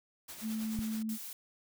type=noise with tremolo; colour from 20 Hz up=white; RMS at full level=-45 dBFS; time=0.28-1.03 s; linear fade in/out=10 ms; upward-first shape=sine; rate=9.3 Hz; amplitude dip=45%
type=tone; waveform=sine; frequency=220 Hz; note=A3; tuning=in tune; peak=-33 dBFS; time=0.41-1.18 s; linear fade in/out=50 ms
type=click; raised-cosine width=5 ms; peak=-25 dBFS; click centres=0.79 s
type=noise; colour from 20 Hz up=blue; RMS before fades=-44 dBFS; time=1.09-1.33 s; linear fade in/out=2 ms
effects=none